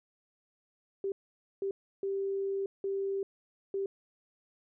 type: tone bursts at uneven times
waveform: sine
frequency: 392 Hz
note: G4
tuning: in tune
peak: -30 dBFS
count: 5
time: 1.04-1.12 / 1.62-1.71 / 2.03-2.66 / 2.84-3.23 / 3.74-3.86 s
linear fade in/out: 2 ms
effects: none